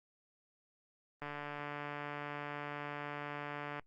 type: click train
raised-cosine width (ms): 0.5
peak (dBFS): -27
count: 377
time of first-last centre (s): 1.22-3.795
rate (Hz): 146
effects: noise-tail reverb RT60 0.1 s tail -24 dB re dry + Opus 24 kbps